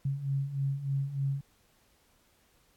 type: beating tone pair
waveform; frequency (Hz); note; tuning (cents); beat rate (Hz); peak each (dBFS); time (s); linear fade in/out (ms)
sine; 135.6 / 138.9; C#3 / C#3; -38 / +4; 3.3; -35 / -30; 0.05-1.41; 5
effects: pink hiss -67 dBFS RMS until 2.76 s + AAC 64 kbps